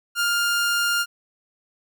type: tone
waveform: sawtooth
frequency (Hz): 1405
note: F6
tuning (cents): +10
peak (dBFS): -16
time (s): 0.15-1.06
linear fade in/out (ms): 50
effects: none